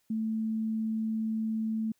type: tone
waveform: sine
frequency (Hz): 220.7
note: A3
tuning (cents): +5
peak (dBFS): -28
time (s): 0.1-1.92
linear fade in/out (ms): 5
effects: white hiss -73 dBFS RMS until 1.99 s